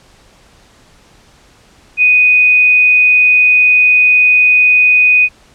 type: tone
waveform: sine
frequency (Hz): 2489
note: D#7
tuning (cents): 0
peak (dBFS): -5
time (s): 1.97-5.29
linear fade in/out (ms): 50
effects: pink hiss -46 dBFS RMS until 5.54 s + low-pass 8000 Hz 12 dB/octave